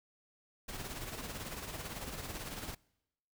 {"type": "noise with tremolo", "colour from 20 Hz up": "pink", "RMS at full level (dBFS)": -41, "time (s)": [0.68, 2.75], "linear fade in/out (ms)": 10, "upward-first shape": "sine", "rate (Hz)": 18, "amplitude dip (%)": 50, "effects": ["noise-tail reverb RT60 0.9 s tail -25 dB re dry"]}